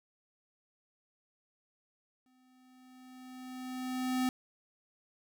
square tone with exponential growth, 255.5 Hz, C4, 41 cents flat, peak -28 dBFS, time 2.26-4.29 s, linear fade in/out 1 ms, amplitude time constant 440 ms, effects none

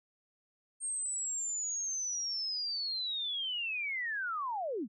sine linear sweep, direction down, 8600 to 180.3 Hz, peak -33 dBFS, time 0.8-4.88 s, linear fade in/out 50 ms, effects none

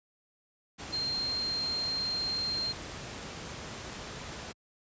sine tone in noise, 4186 Hz, C8, in tune, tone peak -30 dBFS, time 0.92-2.73 s, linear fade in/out 20 ms, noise pink, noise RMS -41 dBFS, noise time 0.78-4.53 s, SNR +8 dB, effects high-pass 60 Hz 12 dB/octave + resampled to 16000 Hz

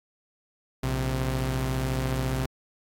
sawtooth tone pair together, 58.27 / 130.81 Hz, A#1 / C3, 0 / 0 cents, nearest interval octave + major second, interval 1400 cents, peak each -26 / -23 dBFS, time 0.83-2.46 s, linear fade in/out 5 ms, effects AAC 64 kbps

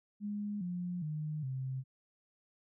sine tone with pitch steps, 206.4 / 177.62 / 152.85 / 131.53 Hz, G#3 / F3 / D#3 / C3, -10 / +30 / -30 / +9 cents, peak -35 dBFS, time 0.2-1.84 s, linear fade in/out 50 ms, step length 410 ms, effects none

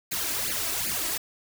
white noise with flanger, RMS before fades -29 dBFS, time 0.11-1.18 s, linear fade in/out 10 ms, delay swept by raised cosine 0.43 to 3.13 ms, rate 2.6 Hz, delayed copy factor +0.9, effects none

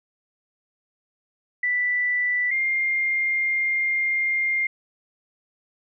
sine tone pair in turn, 1975.5 / 2113 Hz, B6 / C7, 0 / +16 cents, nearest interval minor second, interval 116 cents, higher second, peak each -20 dBFS, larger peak neither, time 1.63-2.51 / 2.51-4.67 s, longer second, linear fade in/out 5 ms, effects none

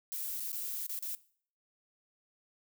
violet noise with dropouts, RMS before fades -38 dBFS, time 0.12-1.15 s, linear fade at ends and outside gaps 0 ms, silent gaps 0.398-0.404 / 0.519-0.529 / 0.865-0.894 / 0.99-1.025 s, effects noise-tail reverb RT60 0.5 s tail -19 dB re dry

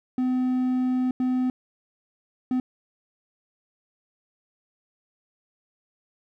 triangle tone bursts at uneven times, 254.2 Hz, C4, 50 cents flat, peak -19 dBFS, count 3, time 0.18-1.11 / 1.2-1.5 / 2.51-2.6 s, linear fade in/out 2 ms, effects none

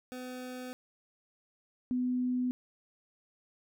25% pulse / sine tone pair in turn, 252.6 / 250.3 Hz, B3 / B3, +39 / +23 cents, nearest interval unison, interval 16 cents, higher first, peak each -36 / -28 dBFS, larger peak second, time 0.12-0.73 / 1.91-2.51 s, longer first, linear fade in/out 0 ms, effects none

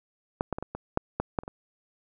clicks, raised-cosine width 1 ms, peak -11 / -14 / -19 / -20 / -20 / -9 / -12 / -11 / -29 / -22 dBFS, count 10, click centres 0.409 / 0.527 / 0.585 / 0.626 / 0.75 / 0.974 / 1.2 / 1.388 / 1.435 / 1.479 s, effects none

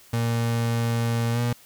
35% pulse tone with pitch glide, 116.54 to 119.89 Hz, A#2 to A#2, 0 to +49 cents, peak -20 dBFS, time 0.13-1.53 s, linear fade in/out 5 ms, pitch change +49 cents, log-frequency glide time 1.32-1.39 s, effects white hiss -52 dBFS RMS until 1.65 s

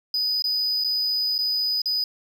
triangle tone with dropouts, 4978 Hz, D#8, in tune, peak -20 dBFS, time 0.14-2.04 s, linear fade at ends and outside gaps 2 ms, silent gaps 0.422-0.441 / 0.839-0.845 / 1.381-1.388 / 1.818-1.857 s, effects none

